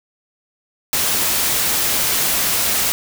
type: noise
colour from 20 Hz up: white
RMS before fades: -18 dBFS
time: 0.93-2.92 s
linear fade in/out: 0 ms
effects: none